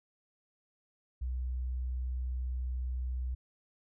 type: tone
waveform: sine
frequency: 62.8 Hz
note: B1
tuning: 30 cents sharp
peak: -32 dBFS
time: 1.21-3.35 s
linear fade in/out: 10 ms
effects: none